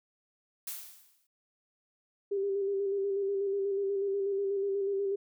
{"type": "noise with exponential decay", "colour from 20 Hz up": "blue", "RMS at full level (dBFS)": -36, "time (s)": [0.67, 1.27], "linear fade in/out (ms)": 5, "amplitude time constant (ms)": 130}
{"type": "tone with vibrato", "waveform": "sine", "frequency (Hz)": 395.8, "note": "G4", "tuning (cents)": 17, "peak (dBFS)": -28, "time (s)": [2.31, 5.16], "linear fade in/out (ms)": 10, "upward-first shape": "square", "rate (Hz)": 8.2, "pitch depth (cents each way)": 27}
{"effects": []}